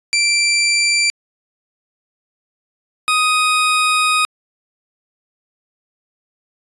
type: tone pair in turn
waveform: 20% pulse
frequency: 2349 / 1249 Hz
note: D7 / D#6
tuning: 0 / +6 cents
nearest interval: major seventh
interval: 1094 cents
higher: first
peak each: -8 dBFS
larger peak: neither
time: 0.13-1.1 / 3.08-4.25 s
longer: second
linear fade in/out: 0 ms
effects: resampled to 24000 Hz